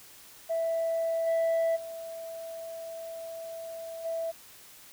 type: tone with level steps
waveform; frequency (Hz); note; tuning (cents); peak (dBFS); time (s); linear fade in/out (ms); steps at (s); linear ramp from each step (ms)
sine; 659.3; E5; 0; -25 / -21 / -37 / -29; 0.49-4.32; 20; 1.26 / 1.75 / 4.04; 20
effects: tanh soft clip ceiling -23 dBFS + white hiss -52 dBFS RMS until 4.92 s